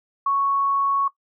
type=tone; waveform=sine; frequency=1108.7 Hz; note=C#6; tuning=in tune; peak=-18 dBFS; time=0.26-1.08 s; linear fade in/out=5 ms; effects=noise-tail reverb RT60 0.1 s tail -17 dB re dry